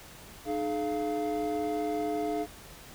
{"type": "tone cluster", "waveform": "triangle", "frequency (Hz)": [304.2, 424.8, 695], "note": ["D#4", "G#4", "F5"], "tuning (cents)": [-39, 39, -9], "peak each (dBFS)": -31, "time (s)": [0.45, 2.47], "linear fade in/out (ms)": 50, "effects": ["pink hiss -49 dBFS RMS until 2.94 s"]}